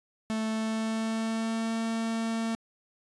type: tone with pitch glide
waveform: 45% pulse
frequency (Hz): 220 to 226.3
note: A3 to A3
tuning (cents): 0 to +49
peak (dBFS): -28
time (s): 0.3-2.55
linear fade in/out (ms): 0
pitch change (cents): +49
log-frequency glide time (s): 0.49-1.78
effects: resampled to 22050 Hz